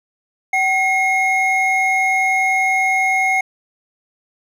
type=tone pair together; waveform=triangle; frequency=762 / 2155 Hz; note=G5 / C#7; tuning=-49 / -49 cents; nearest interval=octave + tritone; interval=1800 cents; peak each=-16 / -14 dBFS; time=0.53-3.41 s; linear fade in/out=5 ms; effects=none